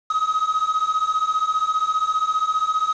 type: beating tone pair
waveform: triangle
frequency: 1258 / 1273 Hz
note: D#6 / D#6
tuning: +19 / +39 cents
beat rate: 15 Hz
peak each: -21 / -19 dBFS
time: 0.1-2.93 s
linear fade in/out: 5 ms
effects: resampled to 16000 Hz + 7-bit